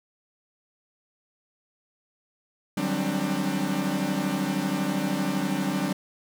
45% pulse tone cluster, 151.7 / 185.1 / 197.8 / 266 / 297.2 Hz, D#3 / F#3 / G3 / C4 / D4, -44 / +1 / +16 / +29 / +21 cents, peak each -36 / -30 / -30 / -32 / -31 dBFS, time 2.77-5.93 s, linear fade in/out 5 ms, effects none

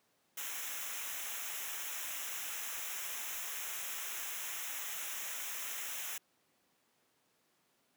white noise with comb filter, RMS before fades -41 dBFS, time 0.37-6.18 s, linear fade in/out 5 ms, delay 0.22 ms, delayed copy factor -0.8, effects pink hiss -74 dBFS RMS until 7.96 s + high-pass 200 Hz 12 dB/octave

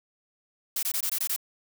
blue noise bursts, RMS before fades -28 dBFS, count 7, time 0.76-1.363 s, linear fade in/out 5 ms, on 69 ms, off 20 ms, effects none

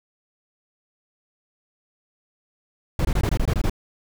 brown noise bursts, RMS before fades -20 dBFS, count 9, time 2.99-3.697 s, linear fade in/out 2 ms, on 59 ms, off 22 ms, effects none

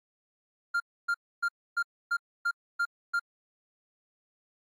triangle tone bursts, 1396.9 Hz, F6, in tune, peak -23 dBFS, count 8, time 0.74-3.196 s, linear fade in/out 10 ms, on 62 ms, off 280 ms, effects AAC 64 kbps

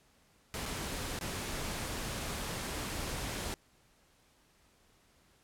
pink noise with dropouts, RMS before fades -38 dBFS, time 0.54-3.54 s, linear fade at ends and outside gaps 0 ms, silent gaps 0.656-0.66 / 1.189-1.211 s, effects pink hiss -67 dBFS RMS until 5.43 s + low-pass 12000 Hz 12 dB/octave

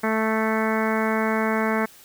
harmonic tone, 220 Hz, A3, in tune, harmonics 1 / 2 / 3 / 4 / 5 / 6 / 7 / 8 / 9 / 10, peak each -24 / -27 / -29 / -30 / -31 / -32 / -32 / -33 / -34 / -34 dBFS, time 0.03-1.86 s, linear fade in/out 10 ms, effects white hiss -49 dBFS RMS until 2.04 s

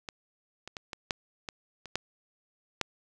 clicks, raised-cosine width 0.2 ms, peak -20 / -24 / -21 / -20 / -11 / -19 / -26 / -11 / -10 dBFS, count 9, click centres 0.088 / 0.676 / 0.768 / 0.932 / 1.108 / 1.488 / 1.857 / 1.956 / 2.813 s, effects none

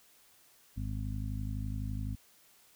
harmonic tone, 51.91 Hz, G#1, in tune, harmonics 1 / 2 / 3 / 4 / 5, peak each -37 / -37 / -47 / -44 / -45 dBFS, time 0.76-2.16 s, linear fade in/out 20 ms, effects white hiss -63 dBFS RMS until 2.75 s

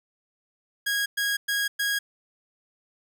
sawtooth tone bursts, 1644 Hz, G#6, 18 cents flat, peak -20 dBFS, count 4, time 0.86-1.99 s, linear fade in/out 10 ms, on 200 ms, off 110 ms, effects none

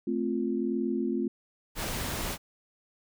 sine chord, F major, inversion first, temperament equal, 220 / 261.6 / 349.2 Hz, A3 / C4 / F4, 0 / 0 / 0 cents, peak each -31 dBFS, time 0.07-1.28 s, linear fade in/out 5 ms
pink noise, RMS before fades -33 dBFS, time 1.75-2.38 s, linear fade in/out 50 ms
effects none

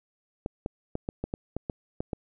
clicks, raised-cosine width 2 ms, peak -17 dBFS, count 10, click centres 0.461 / 0.661 / 0.954 / 1.089 / 1.24 / 1.339 / 1.566 / 1.698 / 2.005 / 2.132 s, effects none

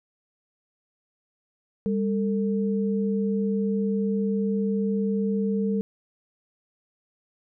sine tone pair together, 200 / 448.7 Hz, G3 / A4, +35 / +34 cents, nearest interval octave + major second, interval 1399 cents, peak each -23 / -28 dBFS, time 1.86-5.81 s, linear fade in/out 0 ms, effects none

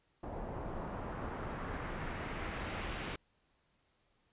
pink noise with low-pass filter sweep, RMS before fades -41 dBFS, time 0.23-3.16 s, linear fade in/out 5 ms, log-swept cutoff 760 to 3000 Hz, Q 1.2, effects pink hiss -75 dBFS RMS until 4.32 s + resampled to 8000 Hz

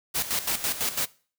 white noise with tremolo, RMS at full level -26 dBFS, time 0.14-1.06 s, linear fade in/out 20 ms, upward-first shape square, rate 6 Hz, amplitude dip 70%, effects noise-tail reverb RT60 0.4 s tail -21 dB re dry

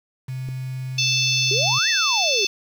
sine tone, 129.8 Hz, C3, 13 cents flat, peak -26 dBFS, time 0.28-1.79 s, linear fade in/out 10 ms
click, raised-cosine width 3 ms, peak -24 dBFS, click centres 0.488 s
harmonic tone, 880 Hz, A5, in tune, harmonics 3 / 4 / 5 / 6 / 7, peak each -23 / -24 / -25 / -26 / -26 dBFS, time 0.98-2.47 s, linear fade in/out 5 ms
sine exponential two-way sweep, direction up then down, 373.3 to 1975.5 to 373.3 Hz, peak -24 dBFS, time 1.51-2.45 s, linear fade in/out 2 ms, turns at 1.89 s
effects 7-bit

